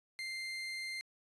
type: tone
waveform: 30% pulse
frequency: 2093 Hz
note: C7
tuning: in tune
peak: -36 dBFS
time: 0.19-1.01 s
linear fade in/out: 0 ms
effects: resampled to 22050 Hz